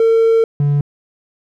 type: tone pair in turn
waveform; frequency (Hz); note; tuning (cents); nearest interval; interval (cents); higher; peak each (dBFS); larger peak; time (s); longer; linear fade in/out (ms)
triangle; 453.3 / 144.11; A#4 / D3; -48 / -32; octave + minor sixth; 1984; first; -6 / -9; first; 0-0.44 / 0.6-0.81; first; 2
effects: tanh soft clip ceiling -3 dBFS